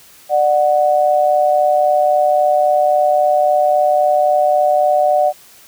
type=tone pair together; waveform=sine; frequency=595.3 / 739 Hz; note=D5 / F#5; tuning=+23 / -2 cents; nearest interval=major third; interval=375 cents; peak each=-13 dBFS; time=0.29-5.33 s; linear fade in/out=50 ms; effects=white hiss -44 dBFS RMS until 5.67 s